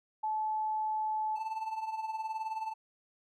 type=tone; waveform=sine; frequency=865 Hz; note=A5; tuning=30 cents flat; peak=-30 dBFS; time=0.23-1.39 s; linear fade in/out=10 ms
type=tone with tremolo; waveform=triangle; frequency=880 Hz; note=A5; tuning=in tune; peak=-29 dBFS; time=1.35-2.74 s; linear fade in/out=20 ms; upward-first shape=triangle; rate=19 Hz; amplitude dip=75%
effects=none